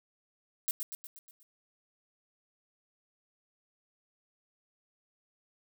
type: noise with echo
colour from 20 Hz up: violet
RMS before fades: -31 dBFS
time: 0.68-0.71 s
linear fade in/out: 0 ms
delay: 120 ms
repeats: 6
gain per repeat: -5 dB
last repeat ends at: 1.43 s
effects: none